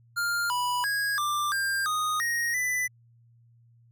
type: tone with pitch steps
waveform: square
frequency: 1402 / 983 / 1650 / 1184 / 1595 / 1241 / 1873 / 1994 Hz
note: F6 / B5 / G#6 / D6 / G6 / D#6 / A#6 / B6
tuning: +6 / -8 / -12 / +14 / +30 / -5 / +8 / +16 cents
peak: -26 dBFS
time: 0.16-2.88 s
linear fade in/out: 20 ms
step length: 340 ms
effects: added 117 Hz sine -56 dBFS peak until 3.91 s